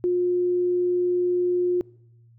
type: tone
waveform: sine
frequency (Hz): 356.8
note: F4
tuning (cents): +37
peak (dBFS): -19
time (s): 0.04-1.81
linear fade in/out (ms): 0
effects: noise-tail reverb RT60 0.8 s tail -24 dB re dry + added 116 Hz sine -51 dBFS peak until 2.38 s